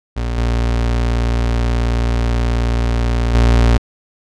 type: tone with level steps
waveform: 35% pulse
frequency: 58.6 Hz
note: A#1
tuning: 10 cents sharp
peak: -16 / -12 / -7 dBFS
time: 0.16-3.78 s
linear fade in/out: 10 ms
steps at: 0.38 / 3.34 s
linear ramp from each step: 2 ms
effects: low-pass 6000 Hz 12 dB/octave